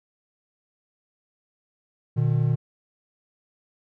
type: tone pair together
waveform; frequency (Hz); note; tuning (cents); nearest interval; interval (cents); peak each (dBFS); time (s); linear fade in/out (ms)
triangle; 120.5 / 151.82; B2 / D#3; -42 / -42; major third; 400; -19 / -21; 2.16-2.56; 20
effects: none